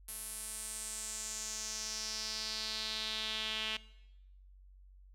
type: tone with band-pass filter sweep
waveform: sawtooth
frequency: 218.2 Hz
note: A3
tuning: 14 cents flat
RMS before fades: -40 dBFS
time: 0.08-3.77 s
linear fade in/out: 5 ms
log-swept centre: 11000 to 3000 Hz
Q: 3.7
effects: noise-tail reverb RT60 0.9 s tail -19 dB re dry + added 47 Hz sine -55 dBFS peak until 5.14 s